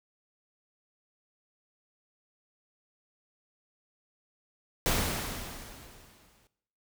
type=noise with exponential decay; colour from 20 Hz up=pink; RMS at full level=-26 dBFS; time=4.86-6.47 s; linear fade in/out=0 ms; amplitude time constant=350 ms; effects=noise-tail reverb RT60 0.8 s tail -18 dB re dry